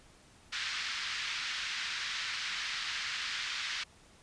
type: band-pass noise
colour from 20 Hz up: pink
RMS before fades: -37 dBFS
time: 0.52-3.84 s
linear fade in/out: 10 ms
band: 1500 to 5200 Hz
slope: 24 dB/octave
effects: pink hiss -60 dBFS RMS until 4.22 s + resampled to 22050 Hz